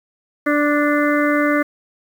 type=harmonic tone; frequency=293.7 Hz; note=D4; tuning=in tune; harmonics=1 / 2 / 4 / 5 / 6 / 7; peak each=-17 / -20 / -23 / -24 / -25 / -25 dBFS; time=0.46-1.63 s; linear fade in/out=10 ms; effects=7-bit